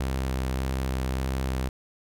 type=tone with vibrato; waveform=sawtooth; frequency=65.41 Hz; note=C2; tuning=in tune; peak=-22 dBFS; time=0-1.69 s; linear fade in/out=5 ms; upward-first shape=square; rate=1.7 Hz; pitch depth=12 cents each way; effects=none